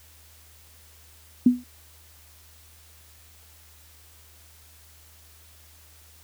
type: tone with exponential decay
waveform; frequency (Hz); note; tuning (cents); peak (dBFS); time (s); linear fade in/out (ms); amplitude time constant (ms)
sine; 246.9; B3; 0; -9; 1.46-1.64; 5; 39
effects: added 78 Hz sine -54 dBFS peak until 6.23 s + white hiss -54 dBFS RMS until 6.23 s